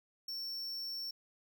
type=tone; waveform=square; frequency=5440 Hz; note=F8; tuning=46 cents flat; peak=-39 dBFS; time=0.28-1.11 s; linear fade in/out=5 ms; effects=none